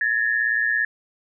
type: tone pair together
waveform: sine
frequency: 1696 / 1813.5 Hz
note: G#6 / A#6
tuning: +36 / -48 cents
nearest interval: minor second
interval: 116 cents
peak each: -21 / -22 dBFS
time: 0.01-0.85 s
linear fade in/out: 2 ms
effects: none